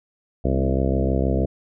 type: harmonic tone with a mistuned harmonic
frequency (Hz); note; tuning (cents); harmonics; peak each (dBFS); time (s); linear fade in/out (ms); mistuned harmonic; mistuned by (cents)
66.4; C2; +26; 1 / 2 / 3 / 4 / 5 / 6 / 7 / 8 / 9 / 10; -22 / -25 / -27 / -28 / -29 / -30 / -30 / -31 / -32 / -32; 0.44-1.46; 10; 4; -17
effects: none